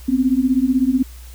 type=beating tone pair; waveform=sine; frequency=250.3 / 266.3 Hz; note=B3 / C4; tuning=+23 / +31 cents; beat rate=16 Hz; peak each=-17 / -16 dBFS; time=0.08-1.03 s; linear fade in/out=10 ms; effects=added 61 Hz sine -35 dBFS peak until 1.34 s + white hiss -46 dBFS RMS until 1.34 s